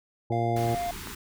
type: harmonic tone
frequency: 116.54 Hz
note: A#2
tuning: in tune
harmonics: 1 / 2 / 3 / 4 / 5 / 7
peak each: -28 / -35 / -31 / -35 / -38 / -36 dBFS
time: 0.3-0.75 s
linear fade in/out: 5 ms
type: tone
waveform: triangle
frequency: 698.5 Hz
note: F5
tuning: in tune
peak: -26 dBFS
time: 0.32-0.91 s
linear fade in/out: 2 ms
type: band-stop noise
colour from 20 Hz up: pink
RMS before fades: -39 dBFS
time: 0.56-1.15 s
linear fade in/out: 5 ms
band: 440 to 850 Hz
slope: 96 dB/octave
type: click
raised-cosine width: 0.5 ms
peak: -24 dBFS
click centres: 1.072 s
effects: none